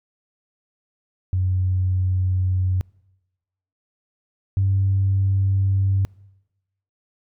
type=tone pair in turn; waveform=sine; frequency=92.5 / 97.07 Hz; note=F#2 / G2; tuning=0 / -16 cents; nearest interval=minor second; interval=84 cents; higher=second; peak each=-17 / -15 dBFS; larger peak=second; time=1.33-2.81 / 4.57-6.05 s; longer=neither; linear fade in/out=0 ms; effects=noise-tail reverb RT60 1.0 s tail -26 dB re dry + tanh soft clip ceiling -11 dBFS